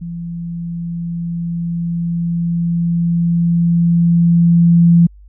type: tone with level ramp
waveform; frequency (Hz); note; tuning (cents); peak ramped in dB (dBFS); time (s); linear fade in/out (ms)
sine; 170; F3; -46; -23 to -5; 0.01-5.07; 10
effects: added 50 Hz sine -38 dBFS peak until 5.28 s